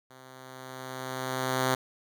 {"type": "tone with level ramp", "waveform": "5% pulse", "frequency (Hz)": 129.9, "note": "C3", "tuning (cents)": -12, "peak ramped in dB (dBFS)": [-39, -12], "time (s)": [0.1, 1.75], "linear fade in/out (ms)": 5, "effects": []}